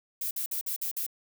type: noise bursts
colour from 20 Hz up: violet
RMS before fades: -32 dBFS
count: 6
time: 0.21-1.065 s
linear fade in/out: 5 ms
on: 100 ms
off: 51 ms
effects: none